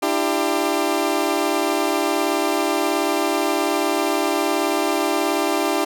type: tone cluster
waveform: 20% pulse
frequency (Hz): 298.8 / 337.5 / 395.8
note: D4 / E4 / G4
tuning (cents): +30 / +41 / +17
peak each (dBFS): -18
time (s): 0.02-5.85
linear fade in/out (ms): 10
effects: none